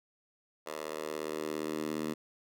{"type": "tone with high-pass filter sweep", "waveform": "10% pulse", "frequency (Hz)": 77.3, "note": "D#2", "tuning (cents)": -11, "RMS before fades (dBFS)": -37, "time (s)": [0.66, 2.14], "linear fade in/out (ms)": 10, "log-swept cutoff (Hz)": [610, 240], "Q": 1.8, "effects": []}